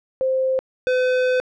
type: tone pair in turn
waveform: sine / square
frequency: 523.3 / 506.9 Hz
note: C5 / B4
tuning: 0 / +45 cents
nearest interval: minor second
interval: 55 cents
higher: first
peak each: -17 dBFS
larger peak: neither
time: 0.21-0.59 / 0.87-1.4 s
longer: second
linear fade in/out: 0 ms
effects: low-pass 3000 Hz 12 dB/octave